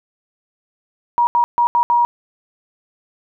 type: tone bursts at uneven times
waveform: sine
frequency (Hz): 954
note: A#5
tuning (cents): +40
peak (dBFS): -11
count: 5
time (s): 1.18-1.27 / 1.35-1.44 / 1.58-1.67 / 1.75-1.83 / 1.9-2.05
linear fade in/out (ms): 0
effects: none